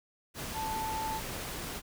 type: tone in noise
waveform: sine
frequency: 880 Hz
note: A5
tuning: in tune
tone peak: -33 dBFS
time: 0.53-1.21 s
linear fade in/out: 50 ms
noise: pink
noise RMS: -39 dBFS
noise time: 0.34-1.82 s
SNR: +3 dB
effects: none